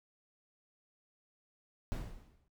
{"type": "noise with exponential decay", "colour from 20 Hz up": "brown", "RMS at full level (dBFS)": -35, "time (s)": [1.92, 2.48], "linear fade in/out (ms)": 0, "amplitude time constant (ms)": 120, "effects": ["noise-tail reverb RT60 0.1 s tail -21 dB re dry"]}